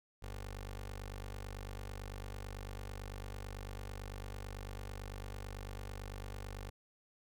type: tone with notch filter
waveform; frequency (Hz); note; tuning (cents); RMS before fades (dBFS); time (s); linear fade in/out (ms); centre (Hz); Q
15% pulse; 49; G1; 0; -45; 0.22-6.7; 10; 170; 0.95
effects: none